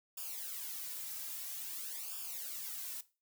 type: noise with flanger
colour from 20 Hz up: blue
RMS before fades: -43 dBFS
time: 0.17-3.01 s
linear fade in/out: 5 ms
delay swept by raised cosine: 0.49 to 2.79 ms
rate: 0.5 Hz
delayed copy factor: -0.85
effects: noise-tail reverb RT60 0.3 s tail -17 dB re dry